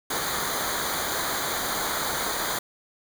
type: noise with comb filter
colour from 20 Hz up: pink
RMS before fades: -28 dBFS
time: 0.1-2.59 s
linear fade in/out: 5 ms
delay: 0.37 ms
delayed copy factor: -0.85
effects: none